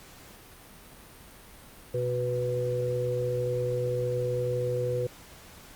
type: harmonic tone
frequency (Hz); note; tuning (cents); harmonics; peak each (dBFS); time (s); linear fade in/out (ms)
123.47; B2; 0; 1 / 3 / 4; -31 / -35 / -28; 1.94-5.07; 5
effects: pink hiss -50 dBFS RMS until 5.75 s + Opus 48 kbps